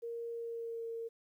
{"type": "tone with pitch glide", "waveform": "sine", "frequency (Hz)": [466.2, 458.5], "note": ["A#4", "A#4"], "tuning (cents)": [0, -29], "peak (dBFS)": -38, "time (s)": [0.02, 1.09], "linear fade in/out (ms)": 20, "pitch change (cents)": -29, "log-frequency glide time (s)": [0.3, 0.87], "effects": ["12-bit"]}